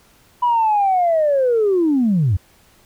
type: linear sweep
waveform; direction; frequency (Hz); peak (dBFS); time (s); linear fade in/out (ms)
sine; down; 987.8 to 82.2; -12; 0.42-2.37; 10
effects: tanh soft clip ceiling -9 dBFS + pink hiss -53 dBFS RMS until 2.85 s